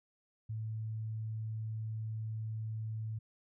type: tone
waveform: sine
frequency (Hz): 110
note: A2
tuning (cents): 0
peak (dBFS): -36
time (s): 0.49-3.19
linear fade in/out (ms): 10
effects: none